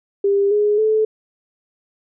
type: tone with pitch steps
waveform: sine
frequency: 399.4 / 416.6 / 434.5 Hz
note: G4 / G#4 / A4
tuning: +32 / +5 / -22 cents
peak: -13 dBFS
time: 0.24-1.05 s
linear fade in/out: 5 ms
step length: 270 ms
effects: none